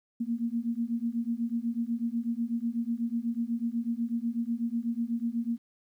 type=beating tone pair; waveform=sine; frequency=229.5 / 237.6 Hz; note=A#3 / A#3; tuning=-27 / +33 cents; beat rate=8.1 Hz; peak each=-31 dBFS; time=0.2-5.58 s; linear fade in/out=10 ms; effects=11-bit